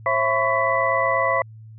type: tone cluster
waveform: sine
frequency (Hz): 537 / 666 / 1013 / 1121 / 1985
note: C5 / E5 / B5 / C#6 / B6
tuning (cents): +45 / +18 / +44 / +19 / +8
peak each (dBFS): -24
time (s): 0.06-1.42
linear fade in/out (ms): 2
effects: added 110 Hz sine -39 dBFS peak until 1.78 s